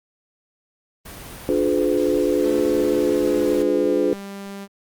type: noise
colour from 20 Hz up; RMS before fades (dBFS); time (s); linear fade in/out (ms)
pink; -37; 1.05-3.63; 10
type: chord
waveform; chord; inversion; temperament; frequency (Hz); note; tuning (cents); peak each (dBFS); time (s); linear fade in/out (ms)
sine; D diminished seventh; none; just; 293.7 / 352.4 / 422.9 / 507.5; D4 / F4 / Ab4 / Cb5; 0 / +16 / +31 / +47; -22; 1.49-4.13; 0
type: tone with pitch glide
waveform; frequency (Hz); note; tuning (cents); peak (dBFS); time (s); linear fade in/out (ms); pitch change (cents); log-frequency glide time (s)
sawtooth; 220 to 198.28; A3 to G3; 0 to +20; -28; 2.41-4.68; 50; -180; 2.84-4.06
effects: Opus 32 kbps